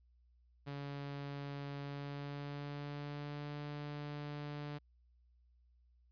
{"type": "tone with pitch glide", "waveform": "sawtooth", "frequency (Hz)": [141.7, 146.61], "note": ["C#3", "D3"], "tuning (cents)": [38, -3], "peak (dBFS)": -38, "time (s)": [0.66, 4.79], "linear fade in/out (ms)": 20, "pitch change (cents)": 59, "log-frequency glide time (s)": [1.83, 3.58], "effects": ["added 60 Hz sine -66 dBFS peak until 6.11 s", "resampled to 11025 Hz"]}